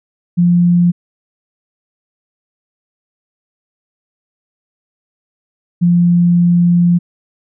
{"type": "tone pair in turn", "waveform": "sine", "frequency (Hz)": [174.61, 173.93], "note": ["F3", "F3"], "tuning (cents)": [0, -7], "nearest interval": "unison", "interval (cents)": 7, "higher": "first", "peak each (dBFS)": -7, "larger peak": "neither", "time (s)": [[0.37, 0.92], [5.81, 6.99]], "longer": "second", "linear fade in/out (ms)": 20, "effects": []}